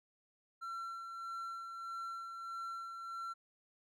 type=tone with tremolo; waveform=triangle; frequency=1355 Hz; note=E6; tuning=47 cents sharp; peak=-38 dBFS; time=0.61-3.34 s; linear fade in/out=20 ms; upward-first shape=sine; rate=1.6 Hz; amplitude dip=40%; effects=none